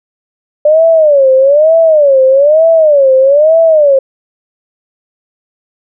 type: tone with vibrato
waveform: sine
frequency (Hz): 587.3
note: D5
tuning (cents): 0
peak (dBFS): -3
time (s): 0.65-3.99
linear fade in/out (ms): 5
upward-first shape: sine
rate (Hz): 1.1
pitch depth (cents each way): 200
effects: none